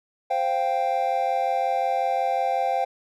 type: chord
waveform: triangle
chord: C suspended fourth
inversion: none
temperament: equal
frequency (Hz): 523.3 / 698.5 / 784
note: C5 / F5 / G5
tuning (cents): 0 / 0 / 0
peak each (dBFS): -26 / -24 / -22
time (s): 0.3-2.85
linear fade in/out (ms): 10
effects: none